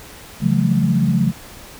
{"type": "tone cluster", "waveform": "sine", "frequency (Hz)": [138.3, 170.1, 185.9, 216.9], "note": ["C#3", "F3", "F#3", "A3"], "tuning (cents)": [-4, -45, 8, -25], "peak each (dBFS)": -19, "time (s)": [0.4, 1.33], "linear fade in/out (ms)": 50, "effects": ["pink hiss -39 dBFS RMS until 1.79 s"]}